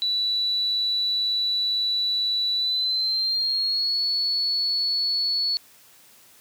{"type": "tone with pitch glide", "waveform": "sine", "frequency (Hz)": [3951, 4409], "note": ["B7", "C#8"], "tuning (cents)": [0, -10], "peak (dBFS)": -21, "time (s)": [0.02, 5.57], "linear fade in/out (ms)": 0, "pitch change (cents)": 190, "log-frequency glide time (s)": [2.55, 4.03], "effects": ["white hiss -53 dBFS RMS until 6.4 s", "high-pass 60 Hz 12 dB/octave"]}